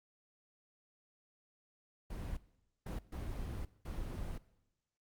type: noise bursts at uneven times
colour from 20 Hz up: brown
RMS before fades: -41 dBFS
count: 4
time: 2.1-2.37 / 2.86-2.99 / 3.12-3.65 / 3.85-4.38 s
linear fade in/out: 5 ms
effects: noise-tail reverb RT60 0.9 s tail -19 dB re dry + Opus 24 kbps